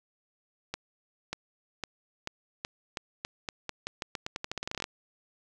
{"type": "accelerating click train", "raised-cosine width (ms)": 0.2, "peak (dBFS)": -16, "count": 25, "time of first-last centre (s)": [0.74, 4.841], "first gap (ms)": 590, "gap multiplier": 0.86, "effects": []}